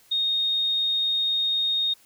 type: tone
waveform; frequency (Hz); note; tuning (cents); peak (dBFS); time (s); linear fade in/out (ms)
sine; 3708; A#7; -10; -21; 0.11-1.94; 10
effects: white hiss -57 dBFS RMS until 2.05 s